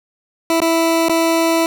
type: tone with dropouts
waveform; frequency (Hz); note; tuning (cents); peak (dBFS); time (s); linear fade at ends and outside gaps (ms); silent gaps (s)
20% pulse; 329.6; E4; 0; -8; 0.5-1.66; 1; 0.603-0.618 / 1.085-1.095
effects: none